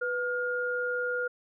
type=tone pair together; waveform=sine; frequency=493.9 / 1418.9 Hz; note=B4 / F6; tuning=0 / +27 cents; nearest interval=octave + tritone; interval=1827 cents; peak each=-31 / -30 dBFS; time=0.01-1.28 s; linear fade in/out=10 ms; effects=none